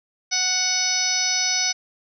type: harmonic tone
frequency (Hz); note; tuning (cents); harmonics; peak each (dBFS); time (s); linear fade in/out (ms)
740; F#5; 0; 1 / 2 / 3 / 4 / 5 / 6 / 7 / 8; -34 / -33 / -27 / -36 / -31 / -29 / -24 / -24; 0.31-1.73; 20
effects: none